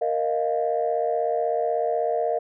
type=chord; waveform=sine; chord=Bb suspended fourth; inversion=none; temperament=equal; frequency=466.2 / 622.3 / 698.5 Hz; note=Bb4 / Eb5 / F5; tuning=0 / 0 / 0 cents; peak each=-25 dBFS; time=0.01-2.39 s; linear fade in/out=10 ms; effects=tanh soft clip ceiling -13 dBFS